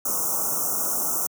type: band-stop noise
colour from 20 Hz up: white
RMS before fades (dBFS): -25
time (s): 0.05-1.27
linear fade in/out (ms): 5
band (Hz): 1400 to 5600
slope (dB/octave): 96
effects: high-pass 150 Hz 12 dB/octave